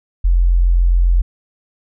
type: tone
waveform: sine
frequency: 43.65 Hz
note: F1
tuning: in tune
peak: -9 dBFS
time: 0.24-1.22 s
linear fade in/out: 10 ms
effects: none